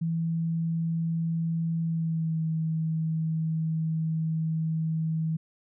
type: tone with pitch glide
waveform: sine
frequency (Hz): 164.81 to 160.21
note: E3 to E3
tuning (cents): 0 to -49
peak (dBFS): -25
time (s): 0.01-5.37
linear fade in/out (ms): 10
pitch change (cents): -49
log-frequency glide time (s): 1.82-2.43
effects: none